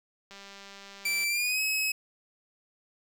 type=click train; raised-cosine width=0.2 ms; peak=-30 dBFS; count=185; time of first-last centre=0.31-1.239 s; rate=198 Hz
type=tone with pitch glide; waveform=sawtooth; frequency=2336 to 2562 Hz; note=D7 to E7; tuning=-10 to -50 cents; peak=-23 dBFS; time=1.05-1.92 s; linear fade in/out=5 ms; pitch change=+160 cents; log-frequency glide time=1.28-1.61 s
effects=9-bit

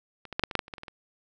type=clicks; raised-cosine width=0.3 ms; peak=-27 / -21 / -10 / -7 / -19 / -8 / -11 / -29 / -20 / -26 / -24 / -25 dBFS; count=12; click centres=0.253 / 0.327 / 0.395 / 0.437 / 0.512 / 0.553 / 0.592 / 0.681 / 0.738 / 0.782 / 0.834 / 0.882 s; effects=none

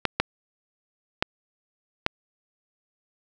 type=clicks; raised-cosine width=0.3 ms; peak=-4 dBFS; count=4; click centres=0.053 / 0.2 / 1.225 / 2.064 s; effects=none

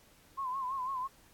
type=tone with vibrato; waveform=sine; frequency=1046.5 Hz; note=C6; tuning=in tune; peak=-33 dBFS; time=0.37-1.08 s; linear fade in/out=20 ms; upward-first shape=sine; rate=6 Hz; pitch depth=85 cents each way; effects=pink hiss -62 dBFS RMS until 1.33 s + AAC 64 kbps

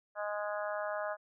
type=harmonic tone; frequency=207.7 Hz; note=G#3; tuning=in tune; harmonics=3 / 4 / 5 / 6 / 7 / 8; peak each=-36 / -43 / -44 / -43 / -44 / -45 dBFS; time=0.15-1.17 s; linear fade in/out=50 ms; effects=none

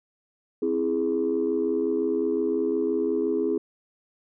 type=chord; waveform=sine; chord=C augmented; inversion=none; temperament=equal; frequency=261.6 / 329.6 / 415.3 Hz; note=C4 / E4 / G#4; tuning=0 / 0 / 0 cents; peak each=-28 / -26 / -24 dBFS; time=0.62-3.58 s; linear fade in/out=5 ms; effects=tanh soft clip ceiling -15 dBFS

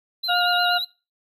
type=tone with vibrato; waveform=triangle; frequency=3951 Hz; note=B7; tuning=in tune; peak=-23 dBFS; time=0.23-0.85 s; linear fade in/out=10 ms; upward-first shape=sine; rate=8.4 Hz; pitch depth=72 cents each way
type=harmonic tone; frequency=710 Hz; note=F5; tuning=28 cents sharp; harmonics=1 / 2 / 4; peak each=-22 / -22 / -27 dBFS; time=0.28-0.79 s; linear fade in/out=20 ms
effects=noise-tail reverb RT60 0.3 s tail -21 dB re dry

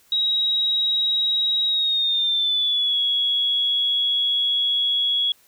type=tone with pitch glide; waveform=sine; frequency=3820 to 3345 Hz; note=A#7 to G#7; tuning=+42 to +12 cents; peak=-18 dBFS; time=0.12-5.32 s; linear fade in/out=2 ms; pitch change=-230 cents; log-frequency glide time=1.66-2.99 s; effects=white hiss -57 dBFS RMS until 5.47 s

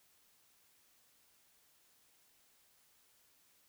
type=silence; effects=white hiss -70 dBFS RMS until 3.68 s

